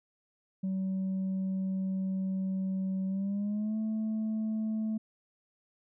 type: tone with pitch glide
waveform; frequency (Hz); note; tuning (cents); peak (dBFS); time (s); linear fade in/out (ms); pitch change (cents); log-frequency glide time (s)
sine; 190 to 218.3; F#3 to A3; +46 to -13; -27; 0.63-4.98; 10; +241; 3.07-3.77
effects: tanh soft clip ceiling -28 dBFS